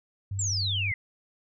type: tone with vibrato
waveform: sine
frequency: 98 Hz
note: G2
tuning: in tune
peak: -29 dBFS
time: 0.31-0.92 s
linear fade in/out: 5 ms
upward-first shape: sine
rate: 15 Hz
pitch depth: 26 cents each way
type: exponential sweep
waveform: sine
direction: down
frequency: 7730 to 1998 Hz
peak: -27 dBFS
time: 0.39-0.94 s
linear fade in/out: 2 ms
effects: none